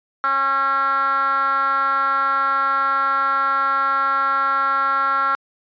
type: tone with band-pass filter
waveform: 10% pulse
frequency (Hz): 272.7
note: C#4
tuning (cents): -28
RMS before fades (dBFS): -19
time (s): 0.24-5.35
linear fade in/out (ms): 0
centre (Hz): 1300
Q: 6.6
effects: resampled to 11025 Hz